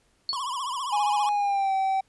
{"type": "tone with exponential decay", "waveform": "sine", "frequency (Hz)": 4402, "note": "C#8", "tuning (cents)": -13, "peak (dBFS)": -21, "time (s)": [0.29, 0.44], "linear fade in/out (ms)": 1, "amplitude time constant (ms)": 31}
{"type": "tone with vibrato", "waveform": "square", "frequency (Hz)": 1046.5, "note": "C6", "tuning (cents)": 0, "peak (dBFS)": -29, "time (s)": [0.33, 1.29], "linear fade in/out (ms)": 0, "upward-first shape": "triangle", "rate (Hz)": 15, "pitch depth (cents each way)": 170}
{"type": "tone with pitch glide", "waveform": "triangle", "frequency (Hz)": [830.6, 770.5], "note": ["G#5", "G5"], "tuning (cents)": [0, -30], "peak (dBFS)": -20, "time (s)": [0.92, 2.01], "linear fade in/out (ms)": 10, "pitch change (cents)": -130, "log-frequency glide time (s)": [1.3, 1.73]}
{"effects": ["pink hiss -66 dBFS RMS until 2.08 s", "resampled to 24000 Hz"]}